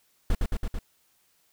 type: noise with echo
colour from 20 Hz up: brown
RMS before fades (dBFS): -22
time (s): 0.3-0.35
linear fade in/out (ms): 2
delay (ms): 110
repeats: 4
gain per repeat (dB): -2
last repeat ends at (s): 0.79
effects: white hiss -67 dBFS RMS until 1.52 s